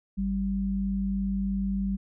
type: tone pair together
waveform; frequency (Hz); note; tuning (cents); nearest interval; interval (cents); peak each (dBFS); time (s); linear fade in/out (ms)
sine; 51.62 / 194.9; G#1 / G3; -10 / -10; octave + major seventh; 2300; -32 / -26; 0.17-1.97; 20
effects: none